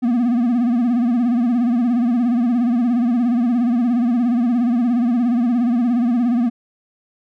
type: tone with vibrato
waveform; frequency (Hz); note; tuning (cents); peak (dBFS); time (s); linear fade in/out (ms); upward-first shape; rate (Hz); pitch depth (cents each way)
triangle; 240.1; B3; -49; -12; 0.02-6.5; 20; sine; 17; 96
effects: none